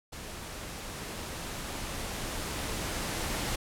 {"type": "noise with level ramp", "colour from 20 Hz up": "pink", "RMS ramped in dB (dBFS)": [-42, -32], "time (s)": [0.12, 3.56], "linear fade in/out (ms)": 10, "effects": ["low-pass 12000 Hz 12 dB/octave"]}